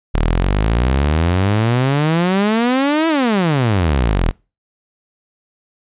sawtooth exponential two-way sweep, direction up then down, 36.71 to 332.1 to 36.71 Hz, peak -9 dBFS, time 0.14-4.31 s, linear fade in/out 0 ms, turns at 3.08 s, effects noise-tail reverb RT60 0.3 s tail -25 dB re dry + resampled to 8000 Hz

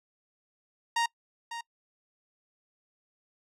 sawtooth tone with echo, 932.3 Hz, A#5, in tune, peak -21 dBFS, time 0.96-1.06 s, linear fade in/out 5 ms, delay 550 ms, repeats 1, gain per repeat -11 dB, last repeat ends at 1.61 s, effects noise-tail reverb RT60 0.1 s tail -24 dB re dry + low-pass 8000 Hz 12 dB/octave

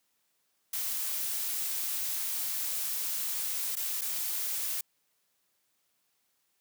blue noise with dropouts, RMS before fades -33 dBFS, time 0.73-4.81 s, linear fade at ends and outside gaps 5 ms, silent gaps 3.755-3.766 / 4.012-4.016 s, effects white hiss -75 dBFS RMS until 6.6 s + high-pass 100 Hz 12 dB/octave

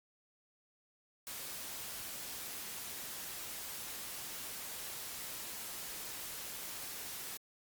white noise, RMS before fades -44 dBFS, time 1.27-7.37 s, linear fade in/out 0 ms, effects Opus 48 kbps

